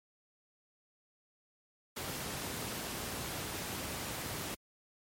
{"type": "noise", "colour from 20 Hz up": "pink", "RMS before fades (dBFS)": -39, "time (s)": [1.96, 4.55], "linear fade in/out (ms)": 10, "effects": ["high-pass 80 Hz 12 dB/octave", "MP3 64 kbps"]}